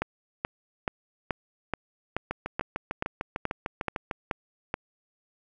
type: two click trains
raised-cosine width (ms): 0.5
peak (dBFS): -15 / -12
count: 13 / 12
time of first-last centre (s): 2.31-4.112 / 0.02-4.741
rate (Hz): 6.66 / 2.33
effects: none